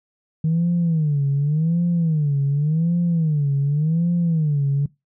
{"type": "tone with vibrato", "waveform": "sine", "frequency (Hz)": 155.56, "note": "D#3", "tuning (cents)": 0, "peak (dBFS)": -15, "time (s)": [0.44, 4.86], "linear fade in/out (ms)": 5, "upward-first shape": "sine", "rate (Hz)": 0.88, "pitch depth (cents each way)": 190, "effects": ["noise-tail reverb RT60 0.2 s tail -22 dB re dry", "tanh soft clip ceiling -13 dBFS"]}